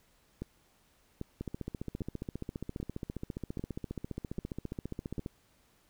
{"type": "two click trains", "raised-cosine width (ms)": 3, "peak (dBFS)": [-24, -24], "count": [58, 7], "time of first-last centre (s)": [[1.41, 5.261], [0.42, 5.182]], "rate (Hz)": [14.8, 1.26], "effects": ["pink hiss -68 dBFS RMS until 5.89 s"]}